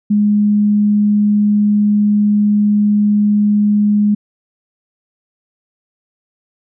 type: tone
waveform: sine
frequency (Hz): 207.7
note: G#3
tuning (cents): 0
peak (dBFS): -9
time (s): 0.1-4.15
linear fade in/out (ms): 10
effects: none